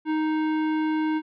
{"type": "tone with hard clipping", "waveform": "sine", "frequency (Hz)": 311.5, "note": "D#4", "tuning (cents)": 2, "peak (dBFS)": -24, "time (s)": [0.05, 1.22], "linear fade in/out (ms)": 50, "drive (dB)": 16, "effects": ["low-pass 3000 Hz 12 dB/octave"]}